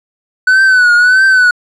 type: tone with vibrato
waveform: triangle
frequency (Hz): 1494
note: F#6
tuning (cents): +16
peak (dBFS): -3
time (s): 0.47-1.51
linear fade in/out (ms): 5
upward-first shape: triangle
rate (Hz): 1.6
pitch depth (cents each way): 84
effects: resampled to 24000 Hz